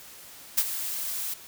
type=noise with ADSR envelope; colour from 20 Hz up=blue; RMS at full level=-20 dBFS; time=0.57-1.34 s; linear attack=13 ms; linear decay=47 ms; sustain=-12 dB; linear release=6 ms; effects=white hiss -47 dBFS RMS until 1.47 s